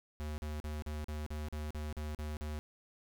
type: tone bursts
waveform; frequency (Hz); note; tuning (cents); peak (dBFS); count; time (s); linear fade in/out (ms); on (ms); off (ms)
square; 75.7; D#2; -47; -38; 11; 0.2-2.59; 0; 180; 41
effects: none